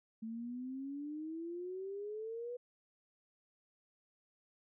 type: exponential sweep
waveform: sine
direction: up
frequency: 220.1 to 493.9 Hz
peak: -40 dBFS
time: 0.22-2.57 s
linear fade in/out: 10 ms
effects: none